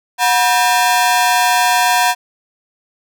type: ring-modulated tone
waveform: sawtooth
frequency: 847 Hz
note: G#5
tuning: 34 cents sharp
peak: -4 dBFS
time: 0.18-2.15 s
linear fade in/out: 50 ms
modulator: 120 Hz
effects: none